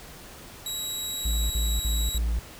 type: tone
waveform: 20% pulse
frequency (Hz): 3863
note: B7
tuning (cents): -39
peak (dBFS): -24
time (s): 0.66-2.18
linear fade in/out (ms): 2
type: tone bursts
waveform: triangle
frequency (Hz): 56.8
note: A#1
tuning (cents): -44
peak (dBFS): -21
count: 4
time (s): 1.25-2.394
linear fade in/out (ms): 5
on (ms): 250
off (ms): 48
effects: pink hiss -45 dBFS RMS until 2.59 s